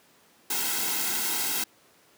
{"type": "noise with comb filter", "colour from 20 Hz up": "white", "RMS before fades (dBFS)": -28, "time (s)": [0.5, 1.64], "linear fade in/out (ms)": 5, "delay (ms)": 1.7, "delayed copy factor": -0.8, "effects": ["pink hiss -59 dBFS RMS until 2.17 s", "high-pass 200 Hz 12 dB/octave"]}